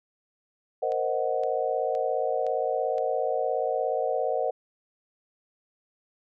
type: chord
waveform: sine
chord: C half-diminished seventh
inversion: third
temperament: equal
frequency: 466.2 / 523.3 / 622.3 / 740 Hz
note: Bb4 / C5 / Eb5 / Gb5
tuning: 0 / 0 / 0 / 0 cents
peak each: -30 / -29 / -30 / -30 dBFS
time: 0.82-4.51 s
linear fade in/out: 10 ms
type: click train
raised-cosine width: 0.2 ms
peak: -29 dBFS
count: 5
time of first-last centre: 0.92-2.982 s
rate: 1.94 Hz
effects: none